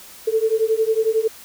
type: beating tone pair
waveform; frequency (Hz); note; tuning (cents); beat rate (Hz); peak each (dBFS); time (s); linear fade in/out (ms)
sine; 437.7 / 448.7; A4 / A4; -9 / +34; 11; -19; 0.27-1.28; 10
effects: white hiss -42 dBFS RMS until 1.44 s